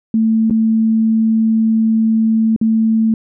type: tone with dropouts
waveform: sine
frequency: 222.4 Hz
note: A3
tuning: 19 cents sharp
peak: -10 dBFS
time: 0.14-3.14 s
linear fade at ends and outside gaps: 2 ms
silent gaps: 0.499-0.508 / 2.563-2.613 s
effects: none